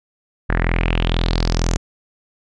sawtooth tone with low-pass filter sweep, 42.13 Hz, E1, 38 cents sharp, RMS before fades -18 dBFS, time 0.49-1.77 s, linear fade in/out 10 ms, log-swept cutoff 1700 to 6900 Hz, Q 4.6, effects none

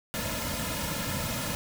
pink noise with comb filter, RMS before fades -32 dBFS, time 0.14-1.55 s, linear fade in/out 0 ms, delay 2.6 ms, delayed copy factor -0.85, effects none

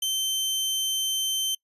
sawtooth tone, 3100 Hz, G7, 20 cents flat, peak -21 dBFS, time 0.02-1.55 s, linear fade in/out 5 ms, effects noise-tail reverb RT60 0.1 s tail -25 dB re dry + resampled to 32000 Hz

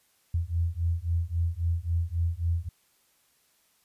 sine beating tone pair, 82.8 / 86.5 Hz, E2 / F2, +8 / -16 cents, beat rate 3.7 Hz, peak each -28 dBFS, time 0.34-2.69 s, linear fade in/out 5 ms, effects white hiss -67 dBFS RMS until 3.84 s + resampled to 32000 Hz

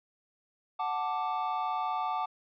triangle chord, D major, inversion first, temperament equal, 740 / 880 / 1174.7 Hz, F#5 / A5 / D6, 0 / 0 / 0 cents, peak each -32 / -32 / -32 dBFS, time 0.79-2.26 s, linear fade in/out 10 ms, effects resampled to 11025 Hz

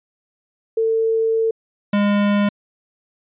sine / square tone pair in turn, 448.5 / 204.2 Hz, A4 / G#3, +33 / -29 cents, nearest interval octave + major second, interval 1362 cents, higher first, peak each -15 dBFS, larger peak neither, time 0.77-1.51 / 1.93-2.49 s, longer first, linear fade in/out 5 ms, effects resampled to 8000 Hz

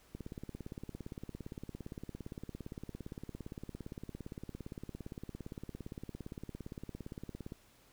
click train, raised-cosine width 3 ms, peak -30 dBFS, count 130, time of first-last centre 0.15-7.521 s, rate 17.5 Hz, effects pink hiss -65 dBFS RMS until 7.92 s

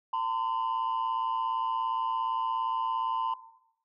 sine tone pair together, 906.7 / 1024 Hz, A#5 / C6, -48 / -38 cents, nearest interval major second, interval 210 cents, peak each -28 / -28 dBFS, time 0.13-3.34 s, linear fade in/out 5 ms, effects noise-tail reverb RT60 0.8 s tail -17 dB re dry + tanh soft clip ceiling -24 dBFS

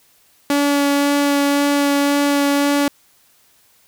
sawtooth tone with vibrato, 284.7 Hz, C#4, 46 cents sharp, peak -10 dBFS, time 0.5-2.88 s, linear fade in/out 2 ms, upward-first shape sine, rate 1.9 Hz, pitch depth 9 cents each way, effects white hiss -55 dBFS RMS until 3.87 s

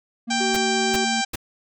triangle tone with pitch glide, 233.1 to 226.9 Hz, A#3 to A#3, 0 to -47 cents, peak -24 dBFS, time 0.27-1.22 s, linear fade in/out 20 ms, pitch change -47 cents, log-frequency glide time 0.41-0.6 s
harmonic tone, 786 Hz, G5, 4 cents sharp, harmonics 1 / 2 / 3 / 4 / 5 / 6 / 7 / 8 / 9 / 10, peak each -25 / -28 / -30 / -31 / -32 / -33 / -33 / -34 / -35 / -35 dBFS, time 0.3-1.25 s, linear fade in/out 10 ms
triangle tone, 380 Hz, F#4, 46 cents sharp, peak -23 dBFS, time 0.4-1.05 s, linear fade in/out 10 ms
pink noise bursts, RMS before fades -27 dBFS, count 3, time 0.54-1.358 s, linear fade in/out 5 ms, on 26 ms, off 370 ms
effects none

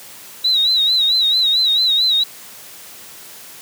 sine tone with vibrato, 3888 Hz, B7, 28 cents flat, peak -12 dBFS, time 0.44-2.24 s, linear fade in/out 10 ms, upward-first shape sine, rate 4.5 Hz, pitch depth 84 cents each way, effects white hiss -38 dBFS RMS until 3.61 s + high-pass 100 Hz 12 dB/octave

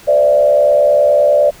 sine tone with frequency modulation, 587.3 Hz, D5, in tune, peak -7 dBFS, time 0.07-1.51 s, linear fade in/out 20 ms, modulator 69.7 Hz, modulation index 0.82, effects pink hiss -40 dBFS RMS until 1.6 s

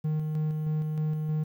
triangle tone with tremolo, 154.4 Hz, D#3, 13 cents flat, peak -23 dBFS, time 0.04-1.44 s, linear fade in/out 10 ms, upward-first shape square, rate 3.2 Hz, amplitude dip 30%, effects 10-bit

